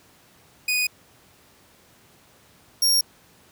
sawtooth tone pair in turn, 2481 / 5570 Hz, D#7 / F8, -6 / -5 cents, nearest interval octave + major second, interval 1401 cents, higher second, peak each -17 / -14 dBFS, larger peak second, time 0.68-0.87 / 2.82-3.01 s, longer neither, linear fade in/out 5 ms, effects pink hiss -55 dBFS RMS until 3.51 s + high-pass 80 Hz 12 dB/octave

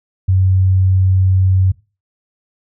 sine tone, 94 Hz, F#2, 28 cents sharp, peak -9 dBFS, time 0.28-1.72 s, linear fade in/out 10 ms, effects noise-tail reverb RT60 0.3 s tail -20 dB re dry

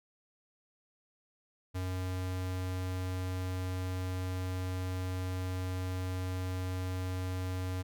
square tone, 92.2 Hz, F#2, 6 cents flat, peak -34 dBFS, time 1.74-7.83 s, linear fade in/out 20 ms, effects none

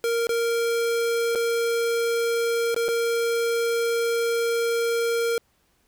square tone with dropouts, 465.1 Hz, A#4, 4 cents flat, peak -22 dBFS, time 0.04-5.38 s, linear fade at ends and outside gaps 1 ms, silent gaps 0.27-0.292 / 1.351-1.356 / 2.745-2.763 / 2.883-2.887 s, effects pink hiss -66 dBFS RMS until 5.87 s

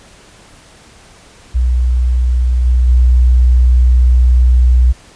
sine tone with level steps, 61.74 Hz, B1, in tune, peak -9 / -7 / -5 dBFS, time 1.54-4.93 s, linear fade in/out 20 ms, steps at 2.65 / 2.88 s, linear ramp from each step 10 ms, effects pink hiss -42 dBFS RMS until 5.15 s + resampled to 22050 Hz

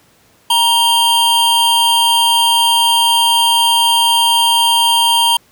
square tone pair together, 940 / 3162 Hz, A#5 / G7, +14 / +14 cents, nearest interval octave + major sixth, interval 2100 cents, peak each -13 dBFS, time 0.5-5.37 s, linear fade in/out 5 ms, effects pink hiss -51 dBFS RMS until 5.51 s + high-pass 80 Hz 12 dB/octave

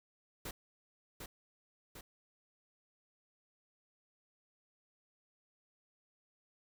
pink noise with echo, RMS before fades -43 dBFS, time 0.45-0.51 s, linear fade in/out 5 ms, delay 750 ms, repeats 2, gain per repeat -4 dB, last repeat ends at 2.01 s, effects none

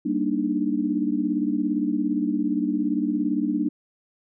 sine chord, Eb major seventh, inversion first, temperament equal, 196 / 233.1 / 293.7 / 311.1 Hz, G3 / Bb3 / D4 / Eb4, 0 / 0 / 0 / 0 cents, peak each -29 / -27 / -24 / -29 dBFS, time 0.05-3.69 s, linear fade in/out 10 ms, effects none

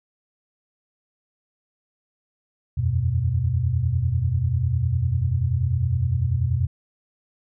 sine chord, E suspended second, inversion none, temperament equal, 82.41 / 92.5 / 123.47 Hz, E2 / F#2 / B2, 0 / 0 / 0 cents, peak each -25 / -24 / -22 dBFS, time 2.77-6.67 s, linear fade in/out 10 ms, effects none

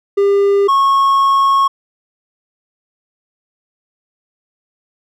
triangle tone pair in turn, 400 / 1095.4 Hz, G4 / C#6, +35 / -21 cents, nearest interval octave + perfect fourth, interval 1744 cents, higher second, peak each -7 dBFS, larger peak neither, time 0.17-0.68 / 0.68-1.68 s, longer second, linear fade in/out 10 ms, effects none

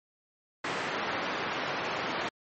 white band-pass noise, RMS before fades -33 dBFS, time 0.64-2.29 s, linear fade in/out 5 ms, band 170 to 1800 Hz, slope 12 dB/octave, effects MP3 32 kbps

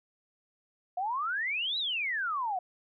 sine exponential two-way sweep, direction up then down, 698.5 to 3995 to 703 Hz, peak -29 dBFS, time 0.97-2.59 s, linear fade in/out 5 ms, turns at 1.78 s, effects none

